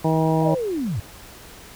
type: harmonic tone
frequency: 159.7 Hz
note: D#3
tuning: 45 cents sharp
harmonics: 1 / 2 / 3 / 4 / 5 / 6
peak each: -20 / -23 / -25 / -26 / -27 / -28 dBFS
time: 0.04-0.55 s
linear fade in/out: 10 ms
type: linear sweep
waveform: sine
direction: down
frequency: 659.3 to 81 Hz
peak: -22 dBFS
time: 0.42-1 s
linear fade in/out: 5 ms
effects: pink hiss -43 dBFS RMS until 1.75 s